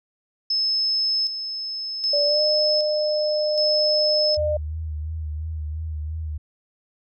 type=tone with tremolo; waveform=sine; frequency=5210 Hz; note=E8; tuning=21 cents flat; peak=-19 dBFS; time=0.5-4.37 s; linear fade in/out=5 ms; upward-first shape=square; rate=0.65 Hz; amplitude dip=60%
type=tone with pitch glide; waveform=sine; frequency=579 to 604.3 Hz; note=D5 to D5; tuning=-25 to +49 cents; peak=-20 dBFS; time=2.13-4.57 s; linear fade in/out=5 ms; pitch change=+74 cents; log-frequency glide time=2.25-2.41 s
type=tone with vibrato; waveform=sine; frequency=77.9 Hz; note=D#2; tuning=3 cents sharp; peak=-26 dBFS; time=4.37-6.38 s; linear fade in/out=10 ms; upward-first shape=sine; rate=2.9 Hz; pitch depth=52 cents each way
effects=none